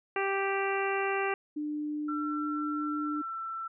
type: harmonic tone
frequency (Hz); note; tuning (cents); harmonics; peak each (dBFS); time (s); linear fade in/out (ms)
391.9; G4; 0; 1 / 2 / 3 / 4 / 5 / 6 / 7; -31 / -34 / -36 / -37 / -38 / -39 / -39; 0.16-1.34; 2
type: tone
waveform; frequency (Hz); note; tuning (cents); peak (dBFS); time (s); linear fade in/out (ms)
sine; 299.1; D4; +32; -31; 1.56-3.22; 10
type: tone with pitch glide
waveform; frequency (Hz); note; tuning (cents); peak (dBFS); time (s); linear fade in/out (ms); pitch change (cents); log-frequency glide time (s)
sine; 1348 to 1337.1; E6 to E6; +38 to +24; -34; 2.08-3.68; 10; -14; 3.01-3.41
effects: none